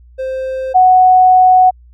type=tone pair in turn; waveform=triangle / sine; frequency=523.3 / 740.1 Hz; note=C5 / F#5; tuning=0 / 0 cents; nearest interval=tritone; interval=600 cents; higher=second; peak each=-15 / -4 dBFS; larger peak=second; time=0.18-0.74 / 0.74-1.71 s; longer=second; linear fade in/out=20 ms; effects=added 60 Hz sine -39 dBFS peak until 1.93 s